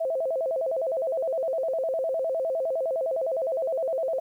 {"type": "tone with vibrato", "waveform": "sine", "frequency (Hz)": 587.3, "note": "D5", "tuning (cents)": 0, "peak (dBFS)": -24, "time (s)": [0, 4.2], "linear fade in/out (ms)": 10, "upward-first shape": "square", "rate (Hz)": 9.8, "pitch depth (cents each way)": 190, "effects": ["10-bit"]}